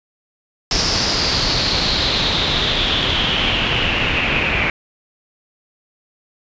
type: noise with low-pass filter sweep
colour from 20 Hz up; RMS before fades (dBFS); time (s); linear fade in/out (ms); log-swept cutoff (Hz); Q
pink; -18; 0.71-4.7; 2; 5300 to 2400; 5.6
effects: resampled to 16000 Hz